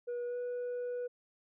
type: tone with pitch glide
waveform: sine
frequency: 483.4 to 489.9 Hz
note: B4 to B4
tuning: -37 to -14 cents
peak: -32 dBFS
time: 0.07-1.08 s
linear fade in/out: 20 ms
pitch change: +23 cents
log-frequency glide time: 0.26-0.37 s
effects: tanh soft clip ceiling -34 dBFS